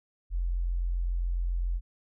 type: tone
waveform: sine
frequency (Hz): 43.65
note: F1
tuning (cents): 0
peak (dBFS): -26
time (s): 0.3-1.81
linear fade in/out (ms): 50
effects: none